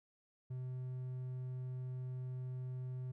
triangle tone, 127.6 Hz, C3, 43 cents flat, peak -38 dBFS, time 0.5-3.12 s, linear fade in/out 10 ms, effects none

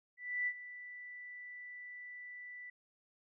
sine tone with ADSR envelope, 1975.5 Hz, B6, in tune, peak -31 dBFS, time 0.17-2.7 s, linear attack 300 ms, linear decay 59 ms, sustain -15 dB, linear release 5 ms, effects none

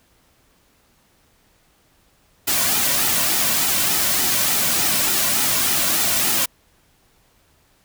white noise with flanger, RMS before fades -19 dBFS, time 2.47-6.46 s, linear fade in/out 10 ms, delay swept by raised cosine 1.8 to 2.42 ms, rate 3.4 Hz, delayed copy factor -0.5, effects pink hiss -59 dBFS RMS until 7.84 s

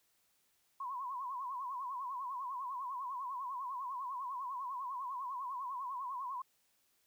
sine tone with vibrato, 1036 Hz, C6, 17 cents flat, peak -38 dBFS, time 0.8-6.42 s, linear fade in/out 5 ms, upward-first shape triangle, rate 10 Hz, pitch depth 150 cents each way, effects white hiss -75 dBFS RMS until 7.06 s

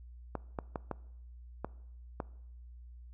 clicks, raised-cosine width 1 ms, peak -21 dBFS, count 6, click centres 0.353 / 0.588 / 0.758 / 0.913 / 1.646 / 2.202 s, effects noise-tail reverb RT60 0.8 s tail -21 dB re dry + added 60 Hz sine -48 dBFS peak until 3.13 s

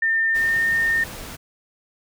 sine tone with pitch glide, 1805 to 1824.9 Hz, A6 to A#6, +44 to -37 cents, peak -17 dBFS, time 0.02-1.04 s, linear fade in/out 5 ms, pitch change +19 cents, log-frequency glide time 0.32-0.6 s
pink noise, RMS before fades -36 dBFS, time 0.34-1.37 s, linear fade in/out 20 ms
effects none

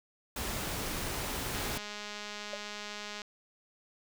pink noise, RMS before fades -36 dBFS, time 0.36-1.78 s, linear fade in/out 5 ms
click train, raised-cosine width 0.2 ms, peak -24 dBFS, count 350, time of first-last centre 1.54-3.218 s, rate 208 Hz
sine tone with exponential decay, 593 Hz, D5, 17 cents sharp, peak -32 dBFS, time 2.53-2.6 s, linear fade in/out 5 ms, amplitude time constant 15 ms
effects none

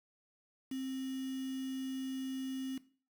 sine tone with quantisation, 263.7 Hz, C4, 14 cents sharp, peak -36 dBFS, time 0.71-2.78 s, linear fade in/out 5 ms, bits 8, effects noise-tail reverb RT60 0.4 s tail -17 dB re dry

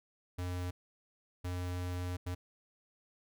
square tone bursts at uneven times, 89.6 Hz, F2, 45 cents sharp, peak -36 dBFS, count 3, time 0.38-0.71 / 1.44-2.17 / 2.26-2.35 s, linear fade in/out 10 ms, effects none

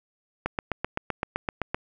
click train, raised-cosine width 0.5 ms, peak -11 dBFS, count 11, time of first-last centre 0.46-1.745 s, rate 7.78 Hz, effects none

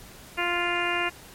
harmonic tone, 349.2 Hz, F4, in tune, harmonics 1 / 2 / 3 / 4 / 5 / 6 / 7 / 8, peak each -32 / -32 / -32 / -32 / -32 / -32 / -32 / -32 dBFS, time 0.37-1.1 s, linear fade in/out 20 ms, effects pink hiss -47 dBFS RMS until 1.34 s + MP3 64 kbps

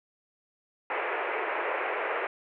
pink band-pass noise, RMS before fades -31 dBFS, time 0.9-2.27 s, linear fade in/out 2 ms, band 380 to 2500 Hz, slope 48 dB/octave, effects none

